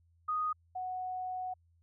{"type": "tone pair in turn", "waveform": "sine", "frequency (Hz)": [1242, 738.5], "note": ["D#6", "F#5"], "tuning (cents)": [-3, -3], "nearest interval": "major sixth", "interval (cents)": 900, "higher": "first", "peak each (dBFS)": [-30, -35], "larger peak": "first", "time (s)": [[0.28, 0.53], [0.75, 1.54]], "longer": "second", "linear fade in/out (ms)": 10, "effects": ["added 84 Hz sine -65 dBFS peak until 1.82 s"]}